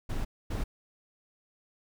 brown noise bursts at uneven times, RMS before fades -31 dBFS, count 2, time 0.09-0.25 / 0.5-0.64 s, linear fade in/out 10 ms, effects none

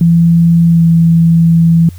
sine tone with pitch glide, 168.2 to 166.17 Hz, E3 to E3, +35 to +14 cents, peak -4 dBFS, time 0.01-1.89 s, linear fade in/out 2 ms, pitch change -21 cents, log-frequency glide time 0.68-0.83 s, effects added 88 Hz sine -27 dBFS peak until 1.98 s + white hiss -44 dBFS RMS until 1.98 s

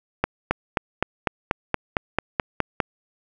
accelerating click train, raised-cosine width 0.5 ms, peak -4 dBFS, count 12, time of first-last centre 0.24-2.802 s, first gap 270 ms, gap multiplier 0.97, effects none

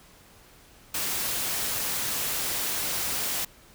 white noise, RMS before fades -29 dBFS, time 0.94-3.45 s, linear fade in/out 5 ms, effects pink hiss -54 dBFS RMS until 3.74 s

